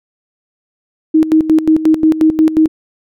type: tone with tremolo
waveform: sine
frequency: 315.3 Hz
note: D#4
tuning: 23 cents sharp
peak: -5 dBFS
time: 1.14-2.68 s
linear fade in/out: 10 ms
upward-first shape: square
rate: 5.6 Hz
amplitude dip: 75%
effects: none